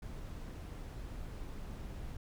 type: noise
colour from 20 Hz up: brown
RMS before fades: -44 dBFS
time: 0.02-2.17 s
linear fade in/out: 5 ms
effects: none